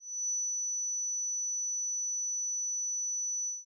sine tone with ADSR envelope, 5960 Hz, F#8, 12 cents sharp, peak -29 dBFS, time 0-3.65 s, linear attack 290 ms, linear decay 240 ms, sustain -2 dB, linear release 180 ms, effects none

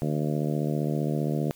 harmonic tone, 75.2 Hz, D2, 42 cents sharp, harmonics 2 / 3 / 4 / 5 / 6 / 7 / 8 / 9, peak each -27 / -31 / -33 / -35 / -37 / -38 / -39 / -40 dBFS, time 0.02-1.51 s, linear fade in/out 0 ms, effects white hiss -55 dBFS RMS until 1.55 s

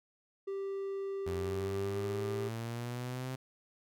triangle tone with pitch glide, 392 to 397.9 Hz, G4 to G4, 0 to +26 cents, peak -33 dBFS, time 0.47-2.49 s, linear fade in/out 10 ms, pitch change +26 cents, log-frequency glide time 1.66-2.04 s
sawtooth linear sweep, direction up, 87 to 130.81 Hz, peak -33 dBFS, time 1.26-3.36 s, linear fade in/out 10 ms
effects none

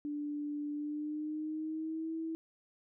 sine tone with pitch glide, 293.7 to 324 Hz, D4 to E4, 0 to -30 cents, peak -35 dBFS, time 0.05-2.35 s, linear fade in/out 0 ms, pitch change +170 cents, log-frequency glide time 0.72-2.13 s, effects none

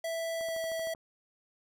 square tone with pitch glide, 659.3 to 653.6 Hz, E5 to E5, 0 to -15 cents, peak -33 dBFS, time 0.04-0.94 s, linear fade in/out 5 ms, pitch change -15 cents, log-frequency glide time 0.39-0.6 s
click train, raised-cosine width 1 ms, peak -36 dBFS, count 8, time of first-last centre 0.41-0.948 s, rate 13 Hz
effects none

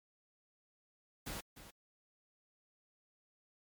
pink noise with echo, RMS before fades -43 dBFS, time 1.26-1.41 s, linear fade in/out 10 ms, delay 300 ms, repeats 1, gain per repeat -12 dB, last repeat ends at 1.71 s, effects MP3 96 kbps

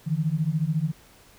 sine beating tone pair, 150 / 164 Hz, D3 / E3, +37 / -9 cents, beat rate 14 Hz, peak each -25 dBFS, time 0.06-0.92 s, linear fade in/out 20 ms, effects pink hiss -54 dBFS RMS until 1.38 s

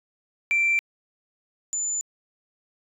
sine tone pair in turn, 2349 / 7039 Hz, D7 / A8, 0 / 0 cents, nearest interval octave + perfect fifth, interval 1900 cents, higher second, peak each -17 / -24 dBFS, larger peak first, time 0.51-0.79 / 1.73-2.01 s, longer neither, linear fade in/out 0 ms, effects tanh soft clip ceiling -16 dBFS

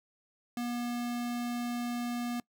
square tone, 240.7 Hz, B3, 44 cents flat, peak -33 dBFS, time 0.57-2.4 s, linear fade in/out 2 ms, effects noise-tail reverb RT60 0.1 s tail -23 dB re dry

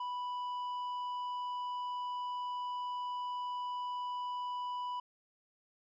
sine tone with tanh clipping, 987.8 Hz, B5, in tune, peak -37 dBFS, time 0-5 s, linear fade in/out 5 ms, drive 6 dB, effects none

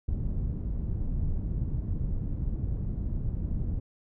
pink low-pass noise, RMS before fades -30 dBFS, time 0.08-3.8 s, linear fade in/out 5 ms, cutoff 150 Hz, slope 12 dB/octave, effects none

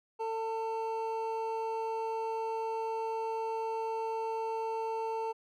triangle tone pair together, 448 / 896 Hz, A4 / A5, +31 / +31 cents, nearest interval octave, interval 1200 cents, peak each -33 / -33 dBFS, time 0.19-5.33 s, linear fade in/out 20 ms, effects none

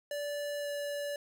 square tone with pitch glide, 581 to 577 Hz, D5 to D5, -19 to -31 cents, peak -35 dBFS, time 0.11-1.16 s, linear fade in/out 2 ms, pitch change -12 cents, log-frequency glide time 0.6-0.68 s, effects none

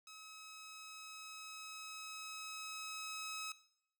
10% pulse tone with level ramp, 1282 Hz, E6, 49 cents flat, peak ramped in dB -45 to -34 dBFS, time 0.07-3.52 s, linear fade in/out 2 ms, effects noise-tail reverb RT60 0.7 s tail -18 dB re dry

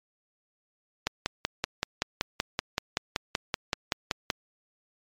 click train, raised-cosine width 0.2 ms, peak -8 dBFS, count 18, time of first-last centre 1.07-4.302 s, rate 5.26 Hz, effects MP3 96 kbps

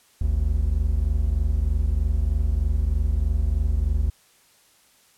triangle tone pair together, 51.99 / 75.2 Hz, G#1 / D2, +3 / +42 cents, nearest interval tritone, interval 639 cents, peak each -20 dBFS, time 0.21-4.1 s, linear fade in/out 5 ms, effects white hiss -58 dBFS RMS until 5.17 s + low-pass 12000 Hz 12 dB/octave

